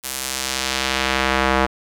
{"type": "tone with band-pass filter sweep", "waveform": "square", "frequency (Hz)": 65.8, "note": "C2", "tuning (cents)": 10, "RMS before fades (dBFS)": -21, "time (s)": [0.03, 1.67], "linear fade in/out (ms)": 20, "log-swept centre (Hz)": [12000, 1100], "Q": 0.75, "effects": []}